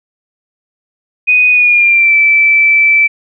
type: tone with pitch glide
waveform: sine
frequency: 2489 to 2322 Hz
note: D#7 to D7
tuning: 0 to -20 cents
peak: -5 dBFS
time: 1.27-3.08 s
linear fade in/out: 20 ms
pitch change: -120 cents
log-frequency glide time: 1.5-2.15 s
effects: none